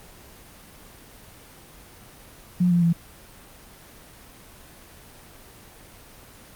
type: tone with pitch steps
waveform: sine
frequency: 178.6 / 173.52 / 168.58 Hz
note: F3 / F3 / E3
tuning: +39 / -11 / +39 cents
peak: -16 dBFS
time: 2.6-2.93 s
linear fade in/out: 10 ms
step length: 110 ms
effects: pink hiss -47 dBFS RMS until 6.55 s + Opus 24 kbps